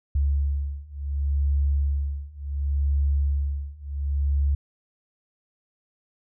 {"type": "beating tone pair", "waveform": "sine", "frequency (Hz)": [70.2, 70.89], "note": ["C#2", "C#2"], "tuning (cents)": [22, 39], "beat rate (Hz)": 0.69, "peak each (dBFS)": [-25, -24], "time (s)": [0.15, 4.55], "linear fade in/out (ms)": 5, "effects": []}